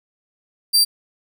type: tone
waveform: sawtooth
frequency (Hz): 4699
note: D8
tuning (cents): 0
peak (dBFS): -9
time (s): 0.73-0.85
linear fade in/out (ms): 20
effects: none